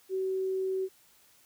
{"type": "tone", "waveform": "sine", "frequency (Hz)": 379.1, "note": "F#4", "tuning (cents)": 42, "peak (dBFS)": -28, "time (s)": [0.09, 0.89], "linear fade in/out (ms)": 50, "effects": ["white hiss -62 dBFS RMS until 1.45 s"]}